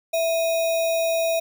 sine tone with sample-and-hold, 659.3 Hz, E5, in tune, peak -19 dBFS, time 0.13-1.4 s, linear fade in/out 10 ms, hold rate 3150 Hz, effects none

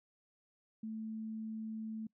sine tone, 220 Hz, A3, in tune, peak -39 dBFS, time 0.83-2.07 s, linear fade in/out 5 ms, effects noise-tail reverb RT60 0.1 s tail -24 dB re dry

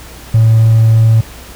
triangle tone with hard clipping, 112.1 Hz, A2, 33 cents sharp, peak -5 dBFS, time 0.34-1.21 s, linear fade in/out 5 ms, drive 4 dB, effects added 60 Hz sine -35 dBFS peak until 1.55 s + pink hiss -34 dBFS RMS until 1.55 s

